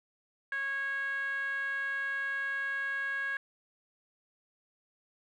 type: tone with band-pass filter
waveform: 10% pulse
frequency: 550 Hz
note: C#5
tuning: 14 cents flat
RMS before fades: -34 dBFS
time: 0.52-3.37 s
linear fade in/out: 2 ms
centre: 1600 Hz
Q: 7.5
effects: none